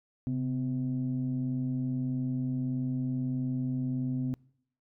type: tone pair together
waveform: sine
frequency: 133.2 / 254.8 Hz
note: C3 / C4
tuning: +31 / -46 cents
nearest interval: major seventh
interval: 1123 cents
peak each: -30 / -30 dBFS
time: 0.27-4.34 s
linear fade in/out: 0 ms
effects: noise-tail reverb RT60 0.7 s tail -25 dB re dry + tanh soft clip ceiling -23 dBFS